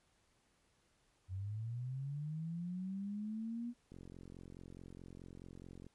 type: linear sweep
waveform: sine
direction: up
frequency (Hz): 90.4 to 242.3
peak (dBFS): -39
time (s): 1.28-3.74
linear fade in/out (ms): 50
type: click train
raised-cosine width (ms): 3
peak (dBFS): -40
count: 88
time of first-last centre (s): 3.92-5.866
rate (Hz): 44.7
effects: pink hiss -75 dBFS RMS until 5.94 s + resampled to 24000 Hz